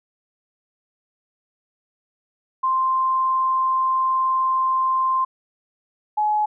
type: tone pair in turn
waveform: sine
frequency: 1046.5 / 846.6 Hz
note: C6 / G#5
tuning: 0 / +33 cents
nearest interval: major third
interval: 367 cents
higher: first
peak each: -17 dBFS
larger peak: neither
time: 2.63-5.25 / 6.17-6.46 s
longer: first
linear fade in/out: 10 ms
effects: none